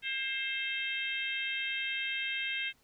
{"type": "harmonic tone with a mistuned harmonic", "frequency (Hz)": 529, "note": "C5", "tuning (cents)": 19, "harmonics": [3, 4, 5, 6, 7], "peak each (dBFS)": [-40, -37, -37, -38, -44], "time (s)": [0.02, 2.73], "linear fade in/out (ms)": 50, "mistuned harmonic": 3, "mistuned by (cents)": 21, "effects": ["pink hiss -68 dBFS RMS until 2.83 s"]}